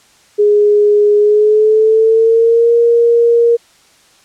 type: tone with pitch glide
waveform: sine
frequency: 415.3 to 468.9 Hz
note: G#4 to A#4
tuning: 0 to +10 cents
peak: -6 dBFS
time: 0.38-3.57 s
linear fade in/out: 20 ms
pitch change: +210 cents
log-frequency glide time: 1.18-2.72 s
effects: white hiss -48 dBFS RMS until 4.24 s + low-pass 8000 Hz 12 dB/octave